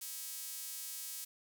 sawtooth tone with high-pass filter, 320 Hz, D#4, 49 cents sharp, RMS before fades -44 dBFS, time 0.01-1.25 s, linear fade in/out 10 ms, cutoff 8000 Hz, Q 0.58, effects 10-bit

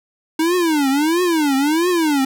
square tone with vibrato, 311.1 Hz, D#4, in tune, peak -15 dBFS, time 0.39-2.25 s, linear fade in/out 5 ms, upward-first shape triangle, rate 1.5 Hz, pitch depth 290 cents each way, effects none

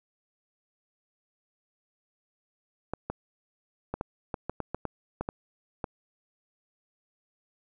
clicks, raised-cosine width 1 ms, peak -17 dBFS, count 12, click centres 2.936 / 3.1 / 3.94 / 4.011 / 4.342 / 4.496 / 4.603 / 4.746 / 4.853 / 5.21 / 5.289 / 5.842 s, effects none

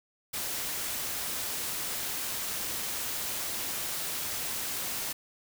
white noise, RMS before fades -34 dBFS, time 0.33-5.13 s, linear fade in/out 10 ms, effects none

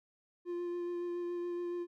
triangle tone with vibrato, 349.6 Hz, F4, 2 cents sharp, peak -33 dBFS, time 0.45-1.87 s, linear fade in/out 50 ms, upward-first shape sine, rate 7.1 Hz, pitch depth 12 cents each way, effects none

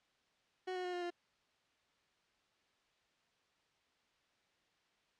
30% pulse tone with pitch steps, 370 / 364.7 / 359.5 / 354.3 / 349.2 Hz, F#4 / F#4 / F#4 / F4 / F4, 0 / -25 / -50 / +25 / 0 cents, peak -36 dBFS, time 0.67-1.105 s, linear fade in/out 10 ms, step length 87 ms, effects white hiss -75 dBFS RMS until 5.19 s + low-pass 4000 Hz 12 dB/octave

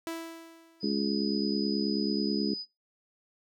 sawtooth tone with exponential decay, 329.6 Hz, E4, in tune, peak -28 dBFS, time 0.07-1.09 s, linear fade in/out 0 ms, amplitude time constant 220 ms
sine tone, 4978 Hz, D#8, in tune, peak -34 dBFS, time 0.8-2.66 s, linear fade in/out 50 ms
harmonic tone, 69.3 Hz, C#2, in tune, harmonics 3 / 4 / 5 / 6, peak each -30 / -32 / -34 / -36 dBFS, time 0.83-2.54 s, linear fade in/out 5 ms
effects noise-tail reverb RT60 0.2 s tail -22 dB re dry

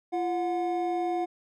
triangle tone pair together, 343.1 / 727 Hz, F4 / F#5, -31 / -31 cents, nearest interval octave + minor second, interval 1300 cents, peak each -27 dBFS, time 0.12-1.26 s, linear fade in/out 20 ms, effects none

